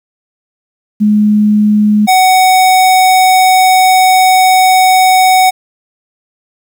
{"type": "tone pair in turn", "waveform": ["sine", "square"], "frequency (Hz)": [210.3, 747.3], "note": ["G#3", "F#5"], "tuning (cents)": [22, 17], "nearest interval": "octave + minor seventh", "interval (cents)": 2195, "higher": "second", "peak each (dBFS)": -5, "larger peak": "neither", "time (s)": [[1, 2.07], [2.07, 5.51]], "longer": "second", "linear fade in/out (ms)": 20, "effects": ["7-bit"]}